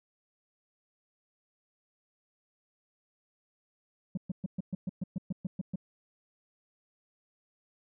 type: tone bursts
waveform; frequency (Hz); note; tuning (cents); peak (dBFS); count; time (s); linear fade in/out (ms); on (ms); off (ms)
sine; 185; F#3; 0; -27; 12; 4.15-5.758; 5; 24; 120
effects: tanh soft clip ceiling -29 dBFS